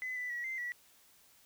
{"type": "tone with pitch steps", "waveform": "sine", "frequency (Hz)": [2020, 1987, 1925, 2078, 1942], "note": ["B6", "B6", "B6", "C7", "B6"], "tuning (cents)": [39, 10, -45, -12, -30], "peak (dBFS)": -35, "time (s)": [0.02, 0.72], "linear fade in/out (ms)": 0, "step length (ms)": 140, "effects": ["tanh soft clip ceiling -31 dBFS", "white hiss -64 dBFS RMS until 1.45 s"]}